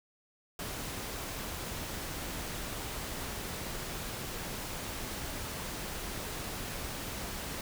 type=noise; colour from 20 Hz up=pink; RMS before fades=-39 dBFS; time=0.59-7.61 s; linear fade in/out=2 ms; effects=none